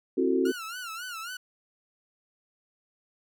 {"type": "chord", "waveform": "sine", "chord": "F# half-diminished seventh", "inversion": "second", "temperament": "just", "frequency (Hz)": [266.4, 333, 370, 444], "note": ["C4", "E4", "F#4", "A4"], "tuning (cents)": [31, 18, 0, 16], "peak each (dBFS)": [-27, -30, -25, -31], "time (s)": [0.17, 0.52], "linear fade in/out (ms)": 10}
{"type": "tone with vibrato", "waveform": "sawtooth", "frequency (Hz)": 1400, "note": "F6", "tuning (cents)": 4, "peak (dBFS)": -32, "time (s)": [0.45, 1.37], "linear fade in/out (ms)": 5, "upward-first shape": "sine", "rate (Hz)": 3.7, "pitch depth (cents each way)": 130}
{"effects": []}